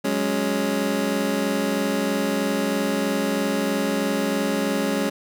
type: chord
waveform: 25% pulse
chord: F# suspended second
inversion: none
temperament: just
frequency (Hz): 185 / 208.1 / 277.5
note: F#3 / G#3 / C#4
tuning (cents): 0 / +4 / +2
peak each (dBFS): -26 / -21 / -21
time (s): 0.04-5.1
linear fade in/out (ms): 10
effects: none